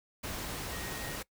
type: tone in noise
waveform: sine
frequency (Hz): 1875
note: A#6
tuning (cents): +10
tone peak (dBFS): -47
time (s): 0.71-1.16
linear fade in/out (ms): 10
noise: pink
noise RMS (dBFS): -39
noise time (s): 0.23-1.23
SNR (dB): -11
effects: noise-tail reverb RT60 0.1 s tail -21 dB re dry